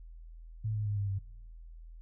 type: tone with pitch steps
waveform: sine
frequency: 108.6 / 105.87 / 103.22 / 100.63 / 98.1 Hz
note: A2 / G#2 / G#2 / G2 / G2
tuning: -22 / +34 / -10 / +46 / +2 cents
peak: -30 dBFS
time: 0.64-1.19 s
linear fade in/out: 10 ms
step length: 110 ms
effects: noise-tail reverb RT60 1.0 s tail -24 dB re dry + added 41 Hz sine -46 dBFS peak until 2.01 s